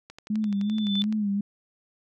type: click train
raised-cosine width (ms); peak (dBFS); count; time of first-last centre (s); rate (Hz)
0.2; -25; 13; 0.1-1.126; 11.7
type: tone with vibrato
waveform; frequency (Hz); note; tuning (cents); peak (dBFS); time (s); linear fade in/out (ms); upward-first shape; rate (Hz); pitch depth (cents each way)
sine; 207.7; G#3; 0; -23; 0.3-1.41; 5; sine; 2.7; 76
type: tone with exponential growth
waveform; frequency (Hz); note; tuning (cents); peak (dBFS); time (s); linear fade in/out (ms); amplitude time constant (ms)
sine; 3520; A7; 0; -23; 0.42-1.02; 0; 130
effects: none